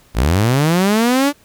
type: linear sweep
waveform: sawtooth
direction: up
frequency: 49 to 293.7 Hz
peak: -8 dBFS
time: 0.14-1.33 s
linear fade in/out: 50 ms
effects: pink hiss -51 dBFS RMS until 1.44 s